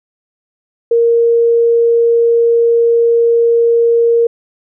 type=tone; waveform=sine; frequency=466.2 Hz; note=A#4; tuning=in tune; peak=-7 dBFS; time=0.91-4.27 s; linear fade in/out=5 ms; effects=none